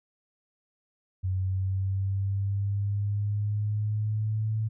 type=linear sweep; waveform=sine; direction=up; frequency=93.1 to 110 Hz; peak=-25 dBFS; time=1.23-4.69 s; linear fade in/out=20 ms; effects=none